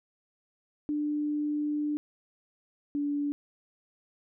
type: tone pair in turn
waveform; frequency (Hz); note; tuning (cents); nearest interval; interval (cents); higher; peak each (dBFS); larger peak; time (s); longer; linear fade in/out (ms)
sine; 297 / 288.9; D4 / D4; +20 / -28; unison; 48; first; -27; neither; 0.89-1.97 / 2.95-3.32; first; 0
effects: none